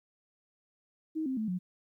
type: tone with pitch steps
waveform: sine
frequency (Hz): 315.5 / 262.3 / 218 / 181.21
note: D#4 / C4 / A3 / F#3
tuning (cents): +24 / +4 / -16 / -36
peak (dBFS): -30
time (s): 1.15-1.59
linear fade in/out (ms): 20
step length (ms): 110
effects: 12-bit